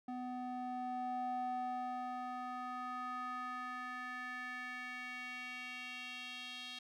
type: tone with band-pass filter sweep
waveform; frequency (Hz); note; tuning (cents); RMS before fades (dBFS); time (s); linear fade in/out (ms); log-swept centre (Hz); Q
square; 250; B3; +21; -43; 0.08-6.79; 5; 520 to 3400; 3.3
effects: none